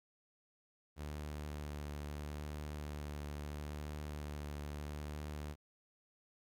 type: tone with vibrato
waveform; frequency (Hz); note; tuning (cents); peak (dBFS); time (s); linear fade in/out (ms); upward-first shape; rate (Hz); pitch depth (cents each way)
sawtooth; 74.1; D2; +16; -38; 0.96-5.56; 50; triangle; 0.76; 20
effects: 13-bit